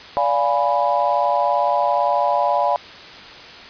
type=chord; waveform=sine; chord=D diminished seventh; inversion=none; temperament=equal with one note detuned; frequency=580.6 / 698.5 / 830.6 / 987.8 Hz; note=D5 / F5 / Ab5 / Cb6; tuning=-20 / 0 / 0 / 0 cents; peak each=-21 dBFS; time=0.17-2.76 s; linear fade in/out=0 ms; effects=white hiss -38 dBFS RMS until 3.69 s + resampled to 11025 Hz